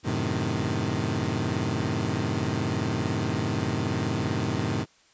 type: chord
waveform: 20% pulse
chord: F# diminished seventh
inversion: none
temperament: equal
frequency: 92.5 / 110 / 130.81 / 155.56 Hz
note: F#2 / A2 / C3 / Eb3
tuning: 0 / 0 / 0 / 0 cents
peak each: -27 / -25 / -26 / -27 dBFS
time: 0.03-4.86 s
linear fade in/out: 50 ms
effects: white hiss -60 dBFS RMS until 5.13 s + resampled to 16000 Hz